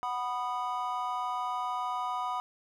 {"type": "chord", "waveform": "triangle", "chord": "B major", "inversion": "second", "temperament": "just", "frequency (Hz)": [740.8, 987.8, 1234.7], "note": ["F#5", "B5", "D#6"], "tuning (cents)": [2, 0, -14], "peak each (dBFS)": [-34, -32, -34], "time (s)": [0.03, 2.4], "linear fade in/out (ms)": 0, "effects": []}